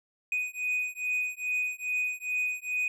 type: beating tone pair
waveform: triangle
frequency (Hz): 2489 / 2491.4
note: D#7 / D#7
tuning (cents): 0 / +2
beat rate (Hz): 2.4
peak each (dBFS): -30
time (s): 0.32-2.88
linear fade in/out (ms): 2
effects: none